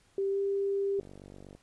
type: tone with pitch glide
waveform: sine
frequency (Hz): 392 to 396.1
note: G4 to G4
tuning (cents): 0 to +18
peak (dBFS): -27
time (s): 0.18-1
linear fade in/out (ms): 2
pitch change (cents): +18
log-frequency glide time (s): 0.3-0.38
type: click train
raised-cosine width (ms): 2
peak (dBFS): -35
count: 28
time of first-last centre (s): 0.99-1.55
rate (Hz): 48.2
effects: pink hiss -66 dBFS RMS until 1.62 s + resampled to 24000 Hz